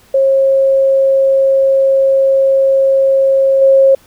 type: tone with level steps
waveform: sine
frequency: 540 Hz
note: C#5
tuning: 45 cents flat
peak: -7 / -4 dBFS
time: 0.14-3.95 s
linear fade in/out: 5 ms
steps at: 3.61 s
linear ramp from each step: 10 ms
effects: pink hiss -47 dBFS RMS until 4.06 s